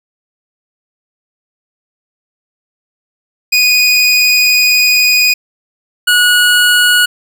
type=tone pair in turn; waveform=25% pulse; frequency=2478 / 1457.3 Hz; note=D#7 / F#6; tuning=-8 / -27 cents; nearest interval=major sixth; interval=919 cents; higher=first; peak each=-3 dBFS; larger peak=neither; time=3.52-5.34 / 6.07-7.06 s; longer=first; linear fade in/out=10 ms; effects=none